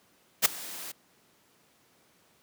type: noise with ADSR envelope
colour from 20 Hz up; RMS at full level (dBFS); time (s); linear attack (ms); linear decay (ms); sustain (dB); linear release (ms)
white; -18; 0.42-0.92; 34; 9; -22; 8
effects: pink hiss -64 dBFS RMS until 2.42 s + high-pass 150 Hz 12 dB/octave